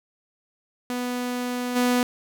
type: tone with level steps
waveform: sawtooth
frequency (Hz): 246.9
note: B3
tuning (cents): 0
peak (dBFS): -22 / -15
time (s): 0.9-2.03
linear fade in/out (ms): 0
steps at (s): 1.75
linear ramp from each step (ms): 20
effects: none